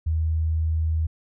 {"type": "tone", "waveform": "sine", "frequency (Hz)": 79.8, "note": "D#2", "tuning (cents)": 44, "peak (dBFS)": -20, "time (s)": [0.06, 1.07], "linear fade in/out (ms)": 10, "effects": []}